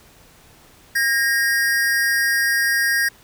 square tone pair together, 1625 / 1866.2 Hz, G#6 / A#6, -38 / +1 cents, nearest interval major second, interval 239 cents, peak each -20 dBFS, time 0.95-3.09 s, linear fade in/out 10 ms, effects pink hiss -50 dBFS RMS until 3.23 s

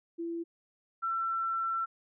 sine tone pair in turn, 336.3 / 1345.2 Hz, E4 / E6, +35 / +35 cents, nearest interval 2 octaves, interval 2400 cents, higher second, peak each -33 / -29 dBFS, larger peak second, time 0.18-0.44 / 1.02-1.86 s, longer second, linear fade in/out 20 ms, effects none

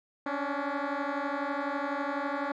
10% pulse beating tone pair, 277.2 / 289.2 Hz, C#4 / D4, 0 / -27 cents, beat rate 12 Hz, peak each -24 dBFS, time 0.26-2.52 s, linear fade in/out 5 ms, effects low-pass 2000 Hz 12 dB/octave

